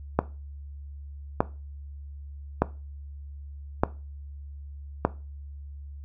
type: click train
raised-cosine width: 1 ms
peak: -5 dBFS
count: 5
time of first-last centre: 0.19-5.05 s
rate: 0.823 Hz
effects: noise-tail reverb RT60 0.3 s tail -17 dB re dry + added 71 Hz sine -38 dBFS peak until 6.04 s